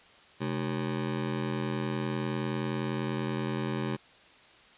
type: ring-modulated tone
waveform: 25% pulse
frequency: 170 Hz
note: F3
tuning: 46 cents flat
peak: -23 dBFS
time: 0.4-3.97 s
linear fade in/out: 20 ms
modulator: 39.8 Hz
effects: white hiss -56 dBFS RMS until 4.77 s + resampled to 8000 Hz